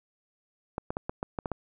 clicks, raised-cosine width 1 ms, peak -17 dBFS, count 8, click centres 0.781 / 0.905 / 0.969 / 1.095 / 1.229 / 1.388 / 1.458 / 1.517 s, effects none

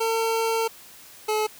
25% pulse tone pair in turn, 452 / 429.6 Hz, A4 / A4, +47 / -41 cents, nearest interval minor second, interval 88 cents, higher first, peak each -18 dBFS, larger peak neither, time 0-0.68 / 1.28-1.47 s, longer first, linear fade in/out 10 ms, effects white hiss -47 dBFS RMS until 1.59 s

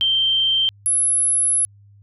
sine tone pair in turn, 3136 / 10952 Hz, G7 / F9, 0 / -35 cents, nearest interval octave + minor seventh, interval 2165 cents, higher second, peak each -15 dBFS, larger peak neither, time 0.01-0.69 / 0.86-1.65 s, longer second, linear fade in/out 0 ms, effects added 101 Hz sine -46 dBFS peak until 2.02 s

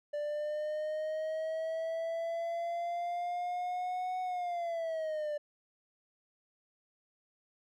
triangle linear two-way sweep, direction up then down, 587.3 to 740 to 587.3 Hz, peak -31 dBFS, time 0.13-5.38 s, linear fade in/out 10 ms, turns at 4.21 s, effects none

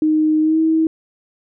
sine tone with pitch glide, 310 to 320.2 Hz, D#4 to D#4, -6 to +50 cents, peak -12 dBFS, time 0.02-0.87 s, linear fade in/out 2 ms, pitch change +56 cents, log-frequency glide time 0.41-0.59 s, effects none

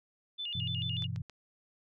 sine tone with vibrato, 3168 Hz, G7, 18 cents sharp, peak -35 dBFS, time 0.38-1.07 s, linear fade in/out 20 ms, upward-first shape square, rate 6.8 Hz, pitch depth 180 cents each way
sine chord, E minor, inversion first, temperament equal, 98 / 123.47 / 164.81 Hz, G2 / B2 / E3, 0 / 0 / 0 cents, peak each -38 / -37 / -40 dBFS, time 0.55-1.22 s, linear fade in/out 5 ms
clicks, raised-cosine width 0.2 ms, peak -31 dBFS, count 3, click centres 1.023 / 1.161 / 1.297 s
effects none

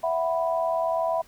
sine chord, E suspended second, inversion none, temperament equal, 659.3 / 740 / 987.8 Hz, E5 / F#5 / B5, 0 / 0 / 0 cents, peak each -24 / -30 / -29 dBFS, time 0.03-1.22 s, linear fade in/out 10 ms, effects pink hiss -55 dBFS RMS until 1.27 s

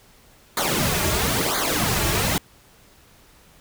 pink noise with flanger, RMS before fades -22 dBFS, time 0.57-2.38 s, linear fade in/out 2 ms, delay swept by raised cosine 0.36 to 4.06 ms, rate 1 Hz, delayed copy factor -0.85, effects pink hiss -53 dBFS RMS until 3.6 s

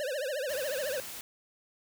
square tone with vibrato, 554.4 Hz, C#5, in tune, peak -32 dBFS, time 0-1 s, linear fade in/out 0 ms, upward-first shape triangle, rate 14 Hz, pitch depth 220 cents each way
white noise, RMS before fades -42 dBFS, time 0.49-1.21 s, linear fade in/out 2 ms
effects none

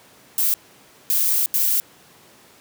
violet noise bursts at uneven times, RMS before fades -19 dBFS, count 3, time 0.38-0.54 / 1.1-1.46 / 1.54-1.8 s, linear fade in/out 0 ms, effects pink hiss -50 dBFS RMS until 2.6 s + high-pass 150 Hz 12 dB/octave

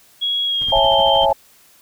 sine tone with pitch glide, 3322 to 3137 Hz, G#7 to G7, 0 to +1 cents, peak -17 dBFS, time 0.21-1.26 s, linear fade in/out 20 ms, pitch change -99 cents, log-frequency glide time 0.45-0.85 s
brown noise with tremolo, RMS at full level -29 dBFS, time 0.6-1.33 s, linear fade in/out 20 ms, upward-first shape sine, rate 13 Hz, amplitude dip 90%
sine chord, A major seventh, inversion first, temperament just, 550 / 660 / 825 / 880 Hz, C#5 / E5 / G#5 / A5, -14 / +2 / -12 / 0 cents, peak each -18 dBFS, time 0.72-1.33 s, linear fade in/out 5 ms
effects white hiss -51 dBFS RMS until 1.81 s

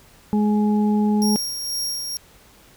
harmonic tone, 209.9 Hz, G#3, 19 cents sharp, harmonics 1 / 2 / 4, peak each -16 / -27 / -29 dBFS, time 0.33-1.36 s, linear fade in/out 0 ms
sawtooth tone with tremolo, 5588 Hz, F8, in tune, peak -20 dBFS, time 1.22-2.17 s, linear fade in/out 0 ms, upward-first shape sine, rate 2.1 Hz, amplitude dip 40%
effects pink hiss -51 dBFS RMS until 2.76 s

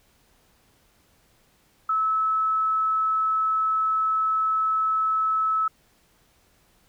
sine tone, 1300 Hz, E6, 24 cents flat, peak -20 dBFS, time 1.89-5.68 s, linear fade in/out 5 ms, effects pink hiss -62 dBFS RMS until 6.88 s

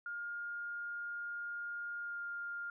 sine tone with pitch glide, 1415 to 1405.2 Hz, F6 to F6, +22 to +10 cents, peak -39 dBFS, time 0.06-2.7 s, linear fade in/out 2 ms, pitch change -12 cents, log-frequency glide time 2.01-2.21 s, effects none

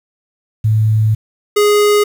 sine / square tone pair in turn, 108.9 / 415.1 Hz, A2 / G#4, -17 / -1 cents, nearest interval octave + major seventh, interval 2316 cents, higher second, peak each -9 dBFS, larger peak neither, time 0.64-1.15 / 1.56-2.04 s, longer first, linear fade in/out 10 ms, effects 7-bit

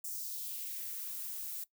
violet noise with high-pass filter sweep, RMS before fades -41 dBFS, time 0.04-1.64 s, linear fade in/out 5 ms, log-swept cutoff 6900 to 410 Hz, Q 1.8, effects noise-tail reverb RT60 0.1 s tail -18 dB re dry

